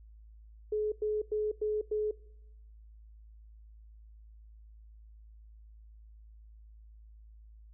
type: tone bursts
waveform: sine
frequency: 425.2 Hz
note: G#4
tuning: 41 cents sharp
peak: -28 dBFS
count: 5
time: 0.72-2.112 s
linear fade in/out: 5 ms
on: 200 ms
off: 98 ms
effects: noise-tail reverb RT60 0.9 s tail -22 dB re dry + added 54 Hz sine -51 dBFS peak until 7.73 s